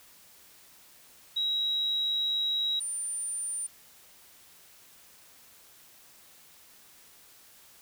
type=tone pair in turn; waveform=sine; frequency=3851 / 9182 Hz; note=B7 / D9; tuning=-44 / -40 cents; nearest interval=octave + minor third; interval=1504 cents; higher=second; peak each=-26 / -31 dBFS; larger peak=first; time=1.36-2.8 / 2.8-3.67 s; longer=first; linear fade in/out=10 ms; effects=white hiss -56 dBFS RMS until 7.81 s